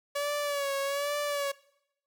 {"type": "tone with vibrato", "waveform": "sawtooth", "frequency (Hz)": 568, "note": "C#5", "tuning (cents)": 42, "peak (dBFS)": -25, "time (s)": [0.15, 1.52], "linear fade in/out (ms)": 10, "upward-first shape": "sine", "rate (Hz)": 1.2, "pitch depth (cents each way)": 52, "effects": ["noise-tail reverb RT60 0.8 s tail -22 dB re dry"]}